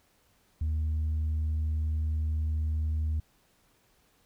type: tone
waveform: sine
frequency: 77.78 Hz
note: D#2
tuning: in tune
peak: -24 dBFS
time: 0.61-3.2 s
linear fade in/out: 5 ms
effects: tanh soft clip ceiling -25 dBFS + pink hiss -67 dBFS RMS until 4.25 s